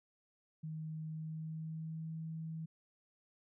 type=tone with pitch glide; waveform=sine; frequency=157.3 to 160.79 Hz; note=D#3 to E3; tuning=+19 to -43 cents; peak=-40 dBFS; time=0.63-2.66 s; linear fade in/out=10 ms; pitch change=+38 cents; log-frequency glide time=1.08-2.12 s; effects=none